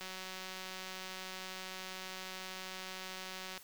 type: click train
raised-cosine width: 0.2 ms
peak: -27 dBFS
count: 668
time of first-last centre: 0.01-3.577 s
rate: 187 Hz
effects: white hiss -57 dBFS RMS until 3.63 s